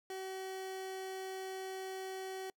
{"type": "tone", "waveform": "30% pulse", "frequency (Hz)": 379.5, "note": "F#4", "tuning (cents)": 44, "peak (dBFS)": -38, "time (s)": [0.1, 2.5], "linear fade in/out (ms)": 2, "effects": ["noise-tail reverb RT60 0.1 s tail -26 dB re dry"]}